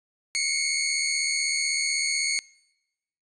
15% pulse tone pair together, 2158 / 2234 Hz, C#7 / C#7, -47 / +13 cents, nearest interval minor second, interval 60 cents, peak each -20 dBFS, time 0.35-2.39 s, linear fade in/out 0 ms, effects noise-tail reverb RT60 0.9 s tail -24 dB re dry + resampled to 22050 Hz

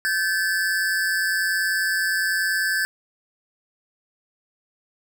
square tone pair together, 1548.9 / 1730 Hz, G6 / A6, -21 / -30 cents, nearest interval major second, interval 191 cents, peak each -24 dBFS, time 0.05-2.85 s, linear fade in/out 0 ms, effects none

